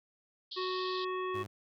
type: band-pass noise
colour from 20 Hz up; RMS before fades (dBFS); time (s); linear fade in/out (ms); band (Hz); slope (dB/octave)
pink; -43; 0.51-1.05; 10; 3200 to 4800; 96
type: harmonic tone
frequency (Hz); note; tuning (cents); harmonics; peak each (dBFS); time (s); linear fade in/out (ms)
370; F#4; 0; 1 / 3 / 5 / 7 / 9; -35 / -37 / -46 / -48 / -52; 0.56-1.44; 20
type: tone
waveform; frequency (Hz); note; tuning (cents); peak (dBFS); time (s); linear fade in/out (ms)
sawtooth; 103.3; G#2; -9; -38; 1.34-1.47; 10
effects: none